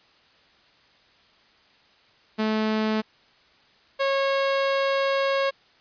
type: tone pair in turn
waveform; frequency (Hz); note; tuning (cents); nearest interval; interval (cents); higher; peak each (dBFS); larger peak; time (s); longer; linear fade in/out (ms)
sawtooth; 217.1 / 547.1; A3 / C#5; -23 / -23; octave + major third; 1600; second; -18 / -17; second; 2.38-3.02 / 3.99-5.51; second; 20
effects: white hiss -58 dBFS RMS until 5.8 s + resampled to 11025 Hz